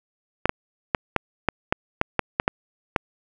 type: clicks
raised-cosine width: 0.5 ms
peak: -3 dBFS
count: 11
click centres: 0.456 / 0.494 / 0.948 / 1.163 / 1.487 / 1.725 / 2.014 / 2.193 / 2.399 / 2.479 / 2.962 s
effects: none